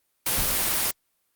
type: noise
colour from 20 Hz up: white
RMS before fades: -24 dBFS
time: 0.26-0.91 s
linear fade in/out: 5 ms
type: noise with exponential decay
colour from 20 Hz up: brown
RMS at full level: -27 dBFS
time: 0.37-0.83 s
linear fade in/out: 2 ms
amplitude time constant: 100 ms
effects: white hiss -72 dBFS RMS until 1.35 s + Opus 32 kbps